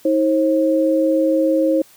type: tone pair together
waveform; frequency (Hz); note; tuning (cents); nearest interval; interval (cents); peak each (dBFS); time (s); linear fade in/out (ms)
sine; 318.3 / 535.3; D#4 / C5; +39 / +39; major sixth; 900; -16; 0.05-1.82; 5
effects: white hiss -49 dBFS RMS until 1.96 s